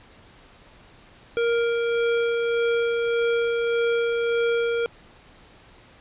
square tone with tremolo, 467.7 Hz, A#4, 6 cents sharp, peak -20 dBFS, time 1.37-4.86 s, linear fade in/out 0 ms, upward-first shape sine, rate 1.7 Hz, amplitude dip 25%, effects pink hiss -51 dBFS RMS until 6 s + resampled to 8000 Hz

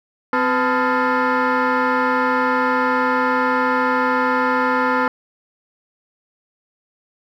sine tone with frequency modulation, 257.2 Hz, C4, 30 cents flat, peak -13 dBFS, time 0.33-5.08 s, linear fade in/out 2 ms, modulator 379 Hz, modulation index 3.8, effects tanh soft clip ceiling -13 dBFS + 9-bit

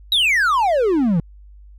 triangle exponential sweep, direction down, 3951 to 155.56 Hz, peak -12 dBFS, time 0.12-1.2 s, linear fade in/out 2 ms, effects added 50 Hz sine -40 dBFS peak until 1.78 s

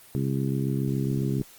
harmonic tone, 67.3 Hz, C2, 49 cents sharp, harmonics 2 / 3 / 4 / 5 / 6, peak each -26 / -30 / -32 / -34 / -36 dBFS, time 0.15-1.42 s, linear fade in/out 0 ms, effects white hiss -51 dBFS RMS until 1.58 s + Opus 32 kbps

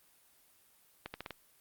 accelerating click train, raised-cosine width 0.3 ms, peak -24 dBFS, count 5, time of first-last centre 1.06-1.307 s, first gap 80 ms, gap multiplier 0.83, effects white hiss -66 dBFS RMS until 1.6 s + Opus 32 kbps

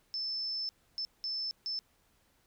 sine tone bursts at uneven times, 5274 Hz, E8, in tune, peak -33 dBFS, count 4, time 0.14-0.69 / 0.98-1.05 / 1.24-1.51 / 1.66-1.79 s, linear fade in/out 0 ms, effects pink hiss -70 dBFS RMS until 2.46 s

